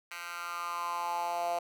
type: tone with high-pass filter sweep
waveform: 10% pulse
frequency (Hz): 172.9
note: F3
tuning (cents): -17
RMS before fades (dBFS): -35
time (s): 0.11-1.59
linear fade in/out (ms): 5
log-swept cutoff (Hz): 1700 to 650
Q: 5.1
effects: none